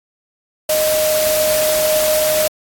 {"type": "tone in noise", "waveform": "sine", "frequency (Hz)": 617, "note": "D#5", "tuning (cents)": -15, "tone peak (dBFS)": -14, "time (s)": [0.69, 2.48], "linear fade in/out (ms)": 5, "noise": "white", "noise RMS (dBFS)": -20, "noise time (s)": [0.69, 2.48], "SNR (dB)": 3, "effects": ["AAC 64 kbps"]}